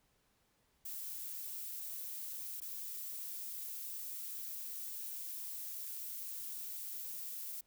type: noise with dropouts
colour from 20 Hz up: violet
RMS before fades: -44 dBFS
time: 0.85-7.61 s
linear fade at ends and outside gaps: 5 ms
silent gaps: 2.603-2.616 s
effects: pink hiss -75 dBFS RMS until 7.66 s